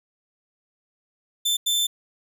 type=tone bursts at uneven times; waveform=sawtooth; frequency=3544 Hz; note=A7; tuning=12 cents sharp; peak=-17 dBFS; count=2; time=1.45-1.57 / 1.66-1.87 s; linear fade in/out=10 ms; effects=none